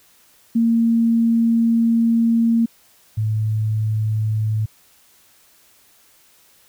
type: tone pair in turn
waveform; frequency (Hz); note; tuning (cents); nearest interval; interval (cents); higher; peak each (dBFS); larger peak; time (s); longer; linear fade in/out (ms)
sine; 230 / 108.55; A#3 / A2; -23 / -23; octave + minor second; 1300; first; -13 / -17; first; 0.55-2.66 / 3.17-4.66; first; 10
effects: white hiss -54 dBFS RMS until 6.68 s